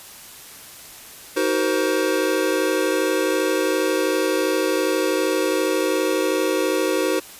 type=chord; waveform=square; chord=C half-diminished seventh; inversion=first; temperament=just; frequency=314 / 376.7 / 470.9 / 523.3 Hz; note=Eb4 / Gb4 / Bb4 / C5; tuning=+16 / +31 / +18 / 0 cents; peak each=-25 / -24 / -26 / -25 dBFS; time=1.36-7.2 s; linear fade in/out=10 ms; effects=white hiss -41 dBFS RMS until 7.39 s + resampled to 32000 Hz

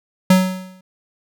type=tone with exponential decay; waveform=square; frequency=185.9 Hz; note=F#3; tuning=8 cents sharp; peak=-7 dBFS; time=0.3-0.81 s; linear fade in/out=5 ms; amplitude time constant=110 ms; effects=none

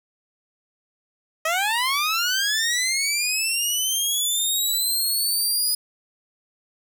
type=linear sweep; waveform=15% pulse; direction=up; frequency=622.3 to 4978 Hz; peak=-14 dBFS; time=1.45-5.75 s; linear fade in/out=5 ms; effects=none

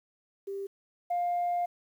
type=tone pair in turn; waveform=sine; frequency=394.7 / 703.3 Hz; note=G4 / F5; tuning=+12 / +12 cents; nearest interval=minor seventh; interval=1000 cents; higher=second; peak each=-33 / -25 dBFS; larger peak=second; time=0.47-0.67 / 1.1-1.66 s; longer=second; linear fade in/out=10 ms; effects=tanh soft clip ceiling -24 dBFS + 10-bit

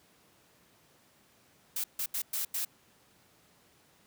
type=noise bursts at uneven times; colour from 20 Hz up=blue; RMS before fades=-33 dBFS; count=5; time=1.76-1.84 / 1.99-2.06 / 2.14-2.22 / 2.33-2.45 / 2.54-2.65 s; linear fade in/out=5 ms; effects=pink hiss -64 dBFS RMS until 4.06 s + high-pass 100 Hz 12 dB/octave

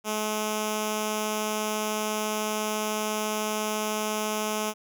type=tone with notch filter; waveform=5% pulse; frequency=214 Hz; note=A3; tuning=48 cents flat; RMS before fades=-29 dBFS; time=0.04-4.74 s; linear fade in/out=50 ms; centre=1800 Hz; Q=1.1; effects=none

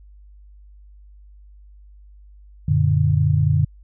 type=chord; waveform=sine; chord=Gb augmented; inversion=none; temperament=equal; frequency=92.5 / 116.54 / 146.83 Hz; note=Gb2 / Bb2 / D3; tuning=0 / 0 / 0 cents; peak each=-19 / -21 / -17 dBFS; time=2.68-3.65 s; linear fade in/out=5 ms; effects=added 50 Hz sine -43 dBFS peak until 3.83 s

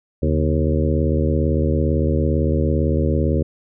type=harmonic tone with a mistuned harmonic; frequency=77.78 Hz; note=D#2; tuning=in tune; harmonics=1 / 2 / 3 / 4 / 5 / 6 / 7; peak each=-19 / -22 / -24 / -25 / -26 / -27 / -27 dBFS; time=0.22-3.43 s; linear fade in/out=10 ms; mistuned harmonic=2; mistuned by=-130 cents; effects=none

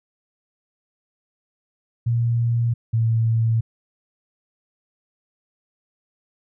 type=tone pair in turn; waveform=sine; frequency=117.6 / 113.55 Hz; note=A#2 / A#2; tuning=+16 / -45 cents; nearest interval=minor second; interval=61 cents; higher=first; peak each=-17 / -16 dBFS; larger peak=second; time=2.06-2.74 / 2.93-3.61 s; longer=neither; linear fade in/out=10 ms; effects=none

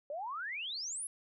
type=exponential sweep; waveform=sine; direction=up; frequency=556 to 11175 Hz; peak=-37 dBFS; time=0.1-1.07 s; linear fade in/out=2 ms; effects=none

